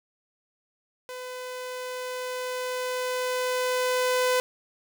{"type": "tone with level ramp", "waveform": "sawtooth", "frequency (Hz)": 504, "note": "B4", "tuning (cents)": 35, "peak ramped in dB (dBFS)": [-32, -17], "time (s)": [1.09, 4.4], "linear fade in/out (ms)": 0, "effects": []}